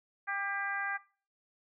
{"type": "harmonic tone with a mistuned harmonic", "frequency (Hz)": 396.5, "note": "G4", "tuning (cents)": 20, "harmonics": [2, 3, 4, 5, 6], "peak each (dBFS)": [-39, -39, -35, -39, -48], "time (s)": [0.27, 0.98], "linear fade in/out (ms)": 20, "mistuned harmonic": 4, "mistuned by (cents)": 18, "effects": ["noise-tail reverb RT60 0.4 s tail -20 dB re dry"]}